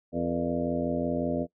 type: harmonic tone with a mistuned harmonic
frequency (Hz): 85.5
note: F2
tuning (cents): -36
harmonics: 1 / 2 / 3 / 4 / 5 / 6 / 7 / 8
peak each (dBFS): -40 / -34 / -30 / -36 / -38 / -35 / -32 / -40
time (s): 0.12-1.47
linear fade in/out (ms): 50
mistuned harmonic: 6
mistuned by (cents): -95
effects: noise-tail reverb RT60 0.1 s tail -20 dB re dry